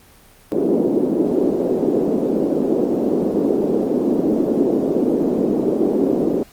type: band-pass noise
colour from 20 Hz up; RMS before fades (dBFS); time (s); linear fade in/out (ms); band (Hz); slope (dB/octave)
white; -18; 0.52-6.43; 0; 230 to 410; 24
effects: pink hiss -48 dBFS RMS until 6.52 s + Opus 24 kbps